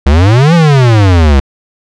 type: exponential two-way sweep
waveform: square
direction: up then down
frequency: 65.8 to 174.9 to 65.8 Hz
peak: -4 dBFS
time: 0.06-1.4 s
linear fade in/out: 5 ms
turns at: 0.54 s
effects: low-pass 5000 Hz 12 dB/octave